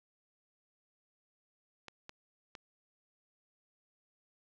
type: clicks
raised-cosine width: 0.2 ms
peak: -28 dBFS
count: 3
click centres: 1.883 / 2.094 / 2.552 s
effects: low-pass 6000 Hz 12 dB/octave + 9-bit